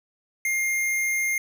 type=tone; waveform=square; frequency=2119 Hz; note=C7; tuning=21 cents sharp; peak=-23 dBFS; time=0.45-1.38 s; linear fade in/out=2 ms; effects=none